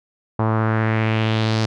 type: tone with low-pass filter sweep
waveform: sawtooth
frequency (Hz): 110.6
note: A2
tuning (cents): +9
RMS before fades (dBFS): -19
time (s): 0.39-1.66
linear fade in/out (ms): 5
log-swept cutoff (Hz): 1000 to 5200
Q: 2.4
effects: none